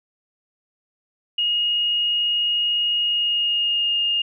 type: tone with pitch glide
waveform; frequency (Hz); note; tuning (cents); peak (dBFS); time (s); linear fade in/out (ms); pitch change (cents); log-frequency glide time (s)
sine; 2869 to 2833; F7 to F7; +46 to +24; -18; 1.38-4.22; 5; -22; 3.02-4.01
effects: none